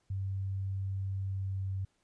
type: tone with pitch glide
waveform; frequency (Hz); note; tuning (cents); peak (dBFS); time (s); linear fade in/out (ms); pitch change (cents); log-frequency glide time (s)
sine; 96.7 to 95.92; G2 to G2; -23 to -37; -32; 0.1-1.85; 5; -14; 1.2-1.72
effects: pink hiss -75 dBFS RMS until 2.03 s + resampled to 22050 Hz